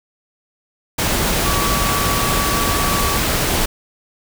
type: tone in noise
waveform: sine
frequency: 1142 Hz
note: D6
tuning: 49 cents flat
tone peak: -22 dBFS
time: 1.45-3.18 s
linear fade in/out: 10 ms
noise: pink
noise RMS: -18 dBFS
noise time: 0.98-3.66 s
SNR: -7 dB
effects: none